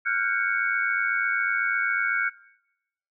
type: tone cluster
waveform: sine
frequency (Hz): 1394 / 1482 / 1596 / 2224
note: F6 / F#6 / G6 / C#7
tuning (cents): -4 / +2 / +31 / +5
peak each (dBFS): -28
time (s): 0.05-2.3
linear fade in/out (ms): 20
effects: noise-tail reverb RT60 0.9 s tail -21 dB re dry